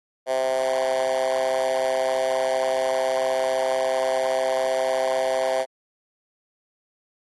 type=tone with high-pass filter; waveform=10% pulse; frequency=130.81 Hz; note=C3; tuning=in tune; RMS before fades=-23 dBFS; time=0.26-5.66 s; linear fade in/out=50 ms; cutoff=590 Hz; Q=5.4; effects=AAC 32 kbps